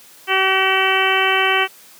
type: harmonic tone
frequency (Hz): 381.8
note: G4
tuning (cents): -46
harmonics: 1 / 2 / 3 / 4 / 5 / 6 / 7 / 8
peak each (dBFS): -22 / -22 / -22 / -22 / -22 / -22 / -22 / -22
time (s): 0.27-1.68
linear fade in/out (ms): 50
effects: white hiss -45 dBFS RMS until 1.99 s + high-pass 150 Hz 12 dB/octave